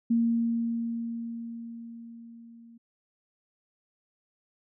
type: tone with level ramp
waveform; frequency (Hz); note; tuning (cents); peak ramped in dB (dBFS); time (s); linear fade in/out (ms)
sine; 231.8; A#3; -10; -20 to -49; 0.1-2.78; 10
effects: none